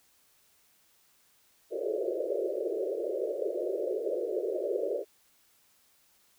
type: band-pass noise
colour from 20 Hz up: pink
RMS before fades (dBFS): -32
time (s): 1.7-5.05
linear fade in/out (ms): 50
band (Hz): 350 to 610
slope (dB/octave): 96
effects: white hiss -66 dBFS RMS until 6.38 s